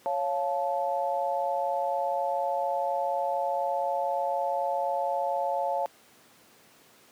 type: chord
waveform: sine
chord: Db augmented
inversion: none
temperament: equal with one note detuned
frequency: 554.4 / 698.5 / 871.4 Hz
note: Db5 / F5 / A5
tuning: 0 / 0 / -17 cents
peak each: -30 dBFS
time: 0.06-5.86 s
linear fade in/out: 0 ms
effects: pink hiss -57 dBFS RMS until 7.11 s + high-pass 200 Hz 12 dB/octave